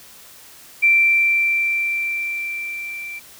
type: tone with level ramp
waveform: sine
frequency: 2349 Hz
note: D7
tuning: in tune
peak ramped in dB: -10 to -29 dBFS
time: 0.82-3.2 s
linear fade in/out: 20 ms
effects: white hiss -44 dBFS RMS until 3.39 s